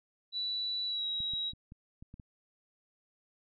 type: tone with pitch glide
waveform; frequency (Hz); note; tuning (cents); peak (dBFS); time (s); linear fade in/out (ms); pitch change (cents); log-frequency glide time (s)
sine; 3951 to 3845; B7 to B7; 0 to -47; -32; 0.32-1.53; 50; -47; 0.86-1.06
type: clicks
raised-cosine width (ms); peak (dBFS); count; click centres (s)
5; -36; 7; 1.204 / 1.336 / 1.534 / 1.721 / 2.025 / 2.141 / 2.198
effects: none